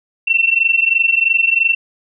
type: tone pair together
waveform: sine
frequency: 2691 / 2714 Hz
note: E7 / E7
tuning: +35 / +50 cents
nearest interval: unison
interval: 15 cents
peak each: -14 dBFS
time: 0.27-1.75 s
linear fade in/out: 10 ms
effects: none